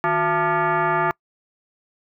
sine tone with frequency modulation, 157 Hz, D#3, 16 cents sharp, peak -17 dBFS, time 0.04-1.11 s, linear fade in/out 0 ms, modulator 519 Hz, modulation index 2.9, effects noise-tail reverb RT60 0.1 s tail -26 dB re dry

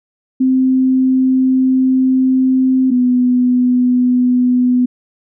sine tone pair in turn, 260 / 249 Hz, C4 / B3, -11 / +14 cents, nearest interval minor second, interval 75 cents, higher first, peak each -9 dBFS, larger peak neither, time 0.4-2.91 / 2.91-4.86 s, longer first, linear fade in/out 10 ms, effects none

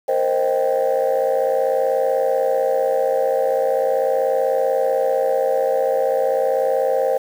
sine chord, C minor seventh, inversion third, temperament equal with one note detuned, 466.2 / 526.6 / 622.3 / 784 Hz, Bb4 / C5 / Eb5 / G5, 0 / +11 / 0 / 0 cents, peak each -22 / -17 / -22 / -23 dBFS, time 0.08-7.18 s, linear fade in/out 10 ms, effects tanh soft clip ceiling -10 dBFS + 7-bit

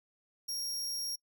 sawtooth tone, 5588 Hz, F8, in tune, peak -32 dBFS, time 0.48-1.16 s, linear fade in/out 10 ms, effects noise-tail reverb RT60 0.1 s tail -26 dB re dry

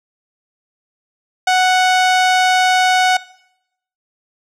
sawtooth tone, 740 Hz, F#5, in tune, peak -7 dBFS, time 1.47-3.17 s, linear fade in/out 5 ms, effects noise-tail reverb RT60 0.8 s tail -20 dB re dry + low-pass 7000 Hz 12 dB/octave

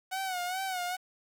sawtooth tone with vibrato, 740 Hz, F#5, in tune, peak -28 dBFS, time 0.11-0.97 s, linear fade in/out 20 ms, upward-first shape sine, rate 2.4 Hz, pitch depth 76 cents each way, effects 9-bit

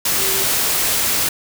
sine tone in noise, 386.3 Hz, G4, 25 cents flat, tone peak -27 dBFS, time 0.18-0.44 s, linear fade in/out 5 ms, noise white, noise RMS -18 dBFS, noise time 0.05-1.29 s, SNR -12 dB, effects none

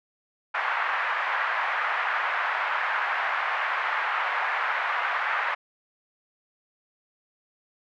white band-pass noise, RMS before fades -27 dBFS, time 0.54-5.55 s, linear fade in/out 10 ms, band 780 to 1900 Hz, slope 24 dB/octave, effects none

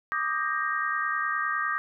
sine chord, Eb major seventh, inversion third, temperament equal with one note detuned, 1174.7 / 1244.5 / 1591.7 / 1864.7 Hz, D6 / Eb6 / G6 / Bb6, 0 / 0 / +26 / 0 cents, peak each -31 dBFS, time 0.12-1.78 s, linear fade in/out 0 ms, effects none

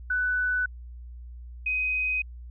sine tone pair in turn, 1493 / 2512 Hz, F#6 / D#7, +15 / +16 cents, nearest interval major sixth, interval 901 cents, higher second, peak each -23 / -24 dBFS, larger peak first, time 0.1-0.66 / 1.66-2.22 s, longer neither, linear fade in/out 5 ms, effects added 60 Hz sine -39 dBFS peak until 2.5 s

